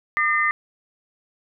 sine tone cluster, 1206 / 1822 / 2050 Hz, D6 / A#6 / C7, +46 / -40 / -36 cents, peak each -22 dBFS, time 0.17-0.51 s, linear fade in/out 0 ms, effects none

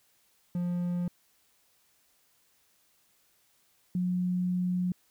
triangle / sine tone pair in turn, 176 / 180.32 Hz, F3 / F#3, +14 / -44 cents, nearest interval unison, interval 42 cents, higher second, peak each -26 dBFS, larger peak neither, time 0.55-1.08 / 3.95-4.92 s, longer second, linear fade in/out 2 ms, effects white hiss -68 dBFS RMS until 5.1 s

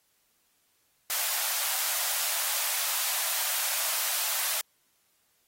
white high-pass noise, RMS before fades -29 dBFS, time 1.1-4.61 s, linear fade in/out 0 ms, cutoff 590 Hz, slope 48 dB/octave, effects white hiss -70 dBFS RMS until 5.47 s + AAC 48 kbps

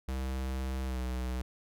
square tone with pitch glide, 65.41 to 63.07 Hz, C2 to B1, 0 to +37 cents, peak -33 dBFS, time 0.08-1.42 s, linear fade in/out 5 ms, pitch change -63 cents, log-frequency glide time 0.84-0.99 s, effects none

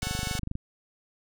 5% pulse chord, F# minor, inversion first, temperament equal with one note detuned, 440 / 550.9 / 740 Hz, A4 / C#5 / F#5, 0 / -11 / 0 cents, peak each -28 / -29 / -23 dBFS, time 0.02-0.39 s, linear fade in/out 2 ms
click train, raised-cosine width 5 ms, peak -20 dBFS, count 14, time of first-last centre 0.03-0.554 s, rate 24.8 Hz
effects none

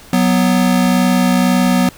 square tone pair together, 184.97 / 246.9 Hz, F#3 / B3, 0 / 0 cents, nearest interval perfect fourth, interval 500 cents, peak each -14 dBFS, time 0.13-1.89 s, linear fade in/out 2 ms, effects pink hiss -40 dBFS RMS until 1.97 s

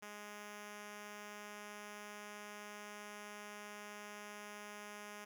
5% pulse tone, 207.7 Hz, G#3, in tune, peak -37 dBFS, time 0.02-5.25 s, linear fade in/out 10 ms, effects none

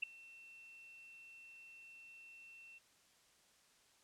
sine tone with ADSR envelope, 2700 Hz, E7, 41 cents sharp, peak -31 dBFS, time 0.02-2.79 s, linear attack 14 ms, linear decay 3 ms, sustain -24 dB, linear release 16 ms, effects white hiss -70 dBFS RMS until 4.03 s + low-pass 9000 Hz 12 dB/octave

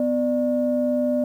sine tone pair together, 250 / 594.6 Hz, B3 / D5, +21 / +21 cents, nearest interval octave + minor third, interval 1500 cents, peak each -21 dBFS, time 0-1.24 s, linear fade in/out 2 ms, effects tanh soft clip ceiling -11 dBFS + 9-bit

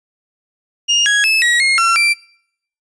35% pulse tone with pitch steps, 2838 / 1660 / 2611 / 1911 / 2146 / 1356 / 2352 Hz, F7 / G#6 / E7 / A#6 / C7 / E6 / D7, +27 / -1 / -17 / +43 / +43 / +49 / +2 cents, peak -9 dBFS, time 0.88-2.14 s, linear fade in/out 20 ms, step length 180 ms, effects noise-tail reverb RT60 0.7 s tail -24 dB re dry + resampled to 22050 Hz

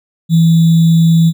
sine tone with sample-and-hold, 164.81 Hz, E3, in tune, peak -5 dBFS, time 0.29-1.33 s, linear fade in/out 50 ms, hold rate 3675 Hz, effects none

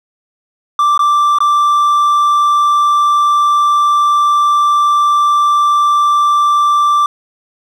triangle tone with dropouts, 1174.7 Hz, D6, in tune, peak -6 dBFS, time 0.79-7.06 s, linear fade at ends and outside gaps 2 ms, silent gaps 0.977-0.992 / 1.386-1.404 s, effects none

